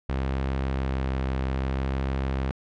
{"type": "tone with vibrato", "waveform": "sawtooth", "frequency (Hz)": 66.3, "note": "C2", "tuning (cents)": 23, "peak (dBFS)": -21, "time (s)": [0.09, 2.51], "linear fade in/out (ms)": 0, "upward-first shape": "sine", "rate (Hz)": 0.63, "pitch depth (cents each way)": 13, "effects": ["low-pass 3000 Hz 12 dB/octave"]}